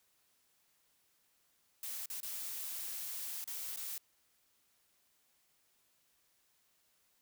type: noise with dropouts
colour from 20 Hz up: blue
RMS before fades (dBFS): -42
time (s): 1.83-3.98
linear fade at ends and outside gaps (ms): 2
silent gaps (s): 2.059-2.1 / 2.204-2.23 / 3.442-3.475 / 3.762-3.772
effects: white hiss -74 dBFS RMS until 7.21 s